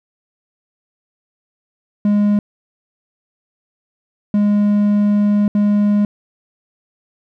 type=tone bursts at uneven times; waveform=triangle; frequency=206.3 Hz; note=G#3; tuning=11 cents flat; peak=-9 dBFS; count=3; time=2.05-2.39 / 4.34-5.48 / 5.55-6.05 s; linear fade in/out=2 ms; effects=none